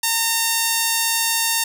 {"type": "tone with band-pass filter", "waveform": "sawtooth", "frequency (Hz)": 914, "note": "A#5", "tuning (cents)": -34, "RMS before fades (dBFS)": -20, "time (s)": [0.03, 1.64], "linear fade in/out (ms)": 5, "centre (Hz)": 11000, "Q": 0.53, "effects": []}